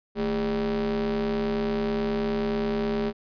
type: ring-modulated tone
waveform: square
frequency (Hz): 93.1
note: F#2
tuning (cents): +11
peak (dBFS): -22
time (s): 0.15-3.13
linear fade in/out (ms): 50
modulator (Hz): 314
effects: resampled to 11025 Hz